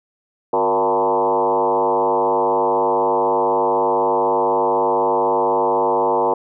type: tone with frequency modulation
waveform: sine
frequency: 678 Hz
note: E5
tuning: 49 cents sharp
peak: -14 dBFS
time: 0.53-6.34 s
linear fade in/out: 5 ms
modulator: 104 Hz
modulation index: 3.1
effects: none